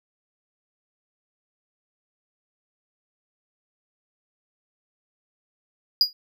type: tone with exponential decay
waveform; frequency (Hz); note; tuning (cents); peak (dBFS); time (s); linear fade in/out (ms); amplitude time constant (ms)
triangle; 4883; D#8; -33; -9; 6.01-6.13; 1; 24
effects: none

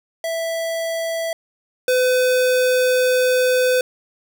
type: tone pair in turn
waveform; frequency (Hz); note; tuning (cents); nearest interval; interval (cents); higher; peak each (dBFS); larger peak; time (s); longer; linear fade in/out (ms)
square; 659.3 / 505.5; E5 / B4; 0 / +40; perfect fourth; 460; first; -22 / -15; second; 0.24-1.33 / 1.88-3.81; second; 2
effects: none

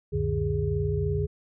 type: tone cluster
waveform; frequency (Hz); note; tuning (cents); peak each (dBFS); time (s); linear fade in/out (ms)
sine; 68.2 / 91.2 / 114.6 / 148.4 / 412.6; C#2 / F#2 / A#2 / D3 / G#4; -28 / -24 / -29 / +18 / -11; -32 / -29 / -36 / -29 / -29; 0.12-1.27; 20
effects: none

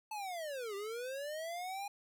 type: linear two-way sweep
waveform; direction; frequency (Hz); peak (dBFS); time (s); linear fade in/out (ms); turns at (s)
square; down then up; 880 to 390 to 819; -40; 0.11-1.88; 5; 0.75
effects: none

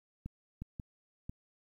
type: clicks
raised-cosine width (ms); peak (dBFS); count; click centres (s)
5; -28; 4; 0.26 / 0.62 / 0.798 / 1.295
effects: 11-bit

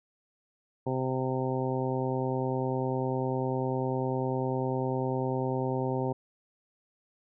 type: harmonic tone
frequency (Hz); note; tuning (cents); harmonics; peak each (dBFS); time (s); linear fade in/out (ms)
130; C3; -11; 1 / 2 / 3 / 4 / 5 / 6 / 7; -32 / -34 / -33 / -35 / -41 / -39 / -38; 0.86-6.13; 10
effects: none

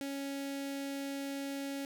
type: tone with notch filter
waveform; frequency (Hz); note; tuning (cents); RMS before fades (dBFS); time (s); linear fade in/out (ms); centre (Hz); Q
sawtooth; 277.2; C#4; 0; -39; 0.01-1.85; 0; 1100; 1.5
effects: none

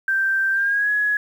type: tone with pitch glide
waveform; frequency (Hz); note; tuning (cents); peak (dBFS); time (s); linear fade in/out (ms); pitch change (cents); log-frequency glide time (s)
sine; 1568 to 1680.5; G6 to G#6; 0 to +20; -17; 0.08-1.17; 2; +120; 0.52-0.9
effects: 8-bit

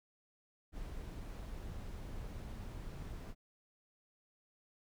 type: noise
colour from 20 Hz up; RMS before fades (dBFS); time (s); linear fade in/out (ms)
brown; -45; 0.72-3.35; 50
effects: none

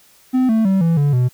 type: tone with pitch steps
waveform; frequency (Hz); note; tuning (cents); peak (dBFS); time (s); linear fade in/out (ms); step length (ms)
triangle; 256.6 / 222.1 / 192.23 / 166.38 / 144.01 / 124.65; C4 / A3 / G3 / E3 / D3 / B2; -34 / +16 / -34 / +16 / -34 / +16; -10; 0.33-1.29; 20; 160
effects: white hiss -51 dBFS RMS until 1.33 s

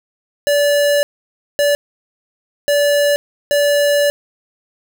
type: tone bursts at uneven times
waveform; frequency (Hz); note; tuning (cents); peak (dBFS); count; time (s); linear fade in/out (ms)
square; 578; D5; -28; -12; 4; 0.47-1.03 / 1.59-1.75 / 2.68-3.16 / 3.51-4.1; 0
effects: none

